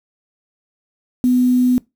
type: tone with quantisation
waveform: sine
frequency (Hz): 249.9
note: B3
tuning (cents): +21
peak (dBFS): -11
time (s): 1.24-1.78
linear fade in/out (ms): 0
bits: 6
effects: noise-tail reverb RT60 0.2 s tail -22 dB re dry